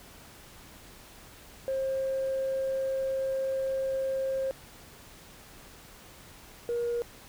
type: tone pair in turn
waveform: sine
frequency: 533 / 474.8 Hz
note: C5 / A#4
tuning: +32 / +32 cents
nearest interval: major second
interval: 200 cents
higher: first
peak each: -26 dBFS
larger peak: neither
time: 1.68-4.51 / 6.69-7.02 s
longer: first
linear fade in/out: 0 ms
effects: tanh soft clip ceiling -24 dBFS + pink hiss -51 dBFS RMS until 7.28 s